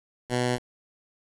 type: tone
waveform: 10% pulse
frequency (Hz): 123.6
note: B2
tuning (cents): +2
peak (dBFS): -15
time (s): 0.29-0.59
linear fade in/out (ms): 50
effects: resampled to 24000 Hz + 7-bit